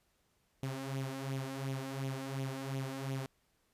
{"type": "tone with flanger", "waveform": "sawtooth", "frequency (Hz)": 134.5, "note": "C3", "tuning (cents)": 48, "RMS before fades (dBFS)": -39, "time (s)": [0.63, 3.26], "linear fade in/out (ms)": 2, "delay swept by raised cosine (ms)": [0.3, 3.7], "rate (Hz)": 2.8, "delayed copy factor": 0.6, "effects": ["pink hiss -75 dBFS RMS until 3.73 s", "resampled to 32000 Hz"]}